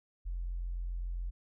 sine tone, 43.65 Hz, F1, in tune, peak -33 dBFS, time 0.25-1.31 s, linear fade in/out 20 ms, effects tanh soft clip ceiling -29 dBFS

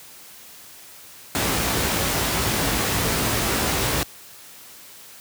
pink noise with comb filter, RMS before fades -22 dBFS, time 1.35-4.03 s, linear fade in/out 0 ms, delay 18 ms, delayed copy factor +0.5, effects white hiss -44 dBFS RMS until 5.2 s + high-pass 60 Hz 12 dB/octave

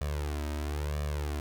sawtooth tone with flanger, 73.8 Hz, D2, 9 cents sharp, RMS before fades -33 dBFS, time 0.01-1.4 s, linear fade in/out 0 ms, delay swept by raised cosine 1.7 to 3.2 ms, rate 1 Hz, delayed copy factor +0.95, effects none

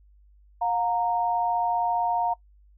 sine tone pair together, 713 / 927.7 Hz, F5 / A#5, +36 / -9 cents, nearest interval perfect fourth, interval 455 cents, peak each -25 dBFS, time 0.61-2.34 s, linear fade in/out 10 ms, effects noise-tail reverb RT60 0.1 s tail -22 dB re dry + added 50 Hz sine -53 dBFS peak until 2.77 s

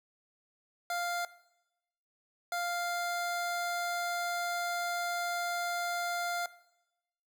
25% pulse tone pair in turn, 698.5 / 698.5 Hz, F5 / F5, 0 / 0 cents, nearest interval unison, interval 0 cents, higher neither, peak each -28 dBFS, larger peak neither, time 0.9-1.25 / 2.52-6.46 s, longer second, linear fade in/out 2 ms, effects noise-tail reverb RT60 0.9 s tail -18 dB re dry

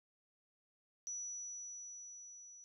sine tone with level ramp, 5900 Hz, F#8, 6 cents flat, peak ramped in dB -40 to -54 dBFS, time 1.07-2.64 s, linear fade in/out 0 ms, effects none

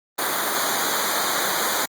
pink noise with comb filter, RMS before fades -23 dBFS, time 0.18-1.86 s, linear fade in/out 10 ms, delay 0.37 ms, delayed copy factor -1, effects high-pass 200 Hz 12 dB/octave + Opus 32 kbps

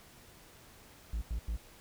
triangle tone bursts, 56 Hz, A1, 31 cents sharp, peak -30 dBFS, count 3, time 1.13-1.566 s, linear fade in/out 5 ms, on 86 ms, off 89 ms, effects pink hiss -57 dBFS RMS until 1.8 s

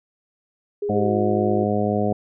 sine tone with pitch glide, 410 to 361.1 Hz, G#4 to F#4, -22 to -42 cents, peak -22 dBFS, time 0.82-1.64 s, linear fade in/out 5 ms, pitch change -220 cents, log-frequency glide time 0.94-1.15 s
harmonic tone, 103.9 Hz, G#2, 1 cent sharp, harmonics 1 / 2 / 3 / 4 / 5 / 6 / 7, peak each -27 / -23 / -29 / -26 / -27 / -28 / -27 dBFS, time 0.89-2.13 s, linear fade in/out 5 ms
effects none

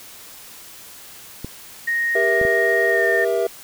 clicks, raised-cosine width 3 ms, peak -16 dBFS, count 3, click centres 1.446 / 2.414 / 2.451 s
sine tone with pitch glide, 1864.7 to 1816.9 Hz, A#6 to A#6, 0 to -45 cents, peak -18 dBFS, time 1.87-3.25 s, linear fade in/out 10 ms, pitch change -45 cents, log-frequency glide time 2.88-3.04 s
triangle chord, E diminished, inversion first, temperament just, 395.6 / 474.7 / 659.3 Hz, G4 / Bb4 / E5, +16 / +31 / 0 cents, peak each -20 dBFS, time 2.15-3.47 s, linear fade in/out 5 ms
effects white hiss -41 dBFS RMS until 3.63 s

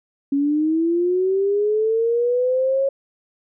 sine linear sweep, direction up, 275.7 to 550 Hz, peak -16 dBFS, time 0.32-2.89 s, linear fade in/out 5 ms, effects none

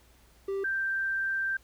triangle / sine tone pair in turn, 391.9 / 1570.9 Hz, G4 / G6, 0 / +3 cents, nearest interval 2 octaves, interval 2403 cents, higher second, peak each -27 dBFS, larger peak neither, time 0.48-0.64 / 0.64-1.57 s, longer second, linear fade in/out 5 ms, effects added 60 Hz sine -61 dBFS peak until 1.63 s + pink hiss -62 dBFS RMS until 1.63 s

